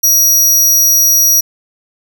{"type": "tone", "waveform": "sawtooth", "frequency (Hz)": 5760, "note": "F#8", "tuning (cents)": -47, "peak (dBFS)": -4, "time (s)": [0.03, 1.41], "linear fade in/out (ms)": 10, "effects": []}